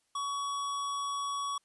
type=tone; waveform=square; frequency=1125 Hz; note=C#6; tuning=25 cents sharp; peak=-33 dBFS; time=0.15-1.58 s; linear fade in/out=5 ms; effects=white hiss -75 dBFS RMS until 1.64 s + resampled to 24000 Hz